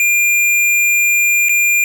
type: tone with dropouts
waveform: square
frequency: 2400 Hz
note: D7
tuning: 37 cents sharp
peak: -11 dBFS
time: 0-1.84 s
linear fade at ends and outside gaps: 1 ms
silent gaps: 1.486-1.493 s
effects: none